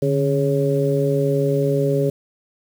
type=harmonic tone with a mistuned harmonic; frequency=138.59 Hz; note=C#3; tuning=in tune; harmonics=1 / 2 / 3 / 4; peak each=-20 / -25 / -20 / -23 dBFS; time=0.02-2.1 s; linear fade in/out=5 ms; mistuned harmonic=1; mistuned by=+89 cents; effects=7-bit